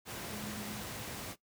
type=tone in noise; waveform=sine; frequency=210 Hz; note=G#3; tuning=19 cents sharp; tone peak=-43 dBFS; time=0.28-0.85 s; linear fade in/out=50 ms; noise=pink; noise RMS=-42 dBFS; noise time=0.05-1.36 s; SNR=-4 dB; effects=noise-tail reverb RT60 0.1 s tail -17 dB re dry + high-pass 80 Hz 12 dB/octave